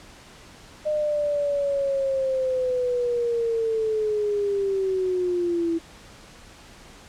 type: linear sweep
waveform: sine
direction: down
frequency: 610 to 329.3 Hz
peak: -21 dBFS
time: 0.85-5.79 s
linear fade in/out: 20 ms
effects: pink hiss -47 dBFS RMS until 7.08 s + low-pass 8000 Hz 12 dB/octave